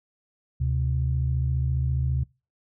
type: tone pair together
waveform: sine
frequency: 74.1 / 128.81 Hz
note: D2 / C3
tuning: +16 / -27 cents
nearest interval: minor seventh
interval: 957 cents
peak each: -24 dBFS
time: 0.6-2.24 s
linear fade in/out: 10 ms
effects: noise-tail reverb RT60 0.3 s tail -25 dB re dry + tanh soft clip ceiling -14 dBFS